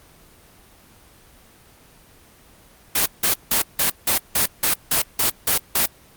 white noise bursts, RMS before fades -18 dBFS, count 11, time 2.95-5.86 s, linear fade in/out 5 ms, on 110 ms, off 170 ms, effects pink hiss -50 dBFS RMS until 6.16 s + Opus 24 kbps

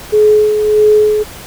sine tone with tremolo, 424.5 Hz, G#4, 38 cents sharp, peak -4 dBFS, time 0.12-1.24 s, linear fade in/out 20 ms, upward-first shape sine, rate 1.6 Hz, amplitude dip 50%, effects pink hiss -31 dBFS RMS until 1.46 s

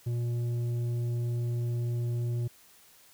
sine tone with tanh clipping, 119.4 Hz, A#2, 42 cents sharp, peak -29 dBFS, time 0.06-2.48 s, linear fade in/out 10 ms, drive 7 dB, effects white hiss -58 dBFS RMS until 3.13 s

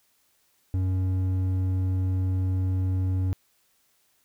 sine tone with hard clipping, 93.2 Hz, F#2, 13 cents sharp, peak -24 dBFS, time 0.74-3.33 s, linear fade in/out 0 ms, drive 6 dB, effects white hiss -67 dBFS RMS until 4.24 s

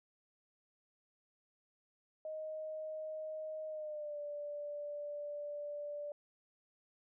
sine tone with pitch glide, 624 to 585.6 Hz, D#5 to D5, +5 to -5 cents, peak -40 dBFS, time 2.25-6.12 s, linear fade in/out 2 ms, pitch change -110 cents, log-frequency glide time 3.68-4.19 s, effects none

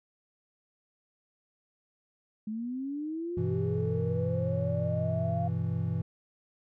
sine linear sweep, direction up, 210 to 698 Hz, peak -32 dBFS, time 2.47-5.48 s, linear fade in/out 5 ms
triangle chord, E minor, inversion first, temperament equal, 98 / 123.47 / 164.81 Hz, G2 / B2 / E3, 0 / 0 / 0 cents, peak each -31 / -31 / -30 dBFS, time 3.37-6.02 s, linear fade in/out 5 ms
effects none

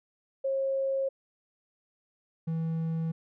sine / triangle tone pair in turn, 540 / 162.78 Hz, C#5 / E3, -45 / -21 cents, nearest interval octave + major sixth, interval 2076 cents, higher first, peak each -26 / -26 dBFS, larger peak neither, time 0.44-1.09 / 2.47-3.12 s, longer neither, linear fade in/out 10 ms, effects none

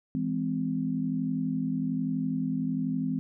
sine chord, E augmented, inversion none, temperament just, 164.81 / 206 / 257.5 Hz, E3 / G#3 / B#3, 0 / -14 / -28 cents, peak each -32 / -33 / -29 dBFS, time 0.15-3.19 s, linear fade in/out 0 ms, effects none

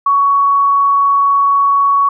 sine tone, 1119 Hz, C#6, 16 cents sharp, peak -8 dBFS, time 0.06-2.09 s, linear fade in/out 5 ms, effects none

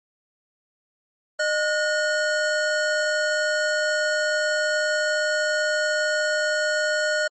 square tone pair together, 610.1 / 1451 Hz, D#5 / F#6, -34 / -34 cents, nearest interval octave + minor third, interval 1500 cents, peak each -24 dBFS, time 1.39-7.28 s, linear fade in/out 10 ms, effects MP3 32 kbps

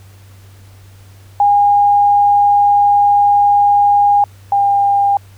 sine tone pair in turn, 815 / 803.3 Hz, G#5 / G5, -33 / +42 cents, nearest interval unison, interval 25 cents, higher first, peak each -7 / -9 dBFS, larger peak first, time 1.4-4.24 / 4.52-5.17 s, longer first, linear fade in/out 2 ms, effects added 97 Hz sine -38 dBFS peak until 5.37 s + pink hiss -48 dBFS RMS until 5.37 s

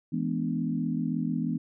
sine chord, E dominant seventh, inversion none, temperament equal with one note detuned, 164.81 / 210.7 / 246.9 / 293.7 Hz, E3 / G#3 / B3 / D4, 0 / +25 / 0 / 0 cents, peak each -31 / -33 / -30 / -35 dBFS, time 0.12-1.58 s, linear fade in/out 10 ms, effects none

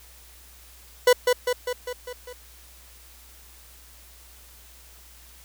40% pulse tone with echo, 494.9 Hz, B4, 4 cents sharp, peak -12 dBFS, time 1.07-1.13 s, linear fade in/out 5 ms, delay 200 ms, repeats 6, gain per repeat -4 dB, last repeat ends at 2.33 s, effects added 60 Hz sine -51 dBFS peak until 5.44 s + white hiss -51 dBFS RMS until 5.44 s

